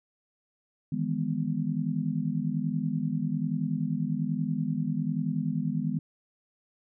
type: chord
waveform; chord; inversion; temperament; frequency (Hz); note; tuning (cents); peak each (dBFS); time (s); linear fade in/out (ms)
sine; E major seventh; third; just; 154.51 / 164.81 / 206 / 247.2; D#3 / E3 / G#3 / B3; -12 / 0 / -14 / +2; -32; 0.92-5.99; 5
effects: none